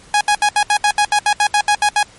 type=tone bursts; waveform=sawtooth; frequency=830.6 Hz; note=G#5; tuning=in tune; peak=-7 dBFS; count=14; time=0.14-2.029 s; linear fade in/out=2 ms; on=69 ms; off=71 ms; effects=pink hiss -44 dBFS RMS until 2.18 s + MP3 48 kbps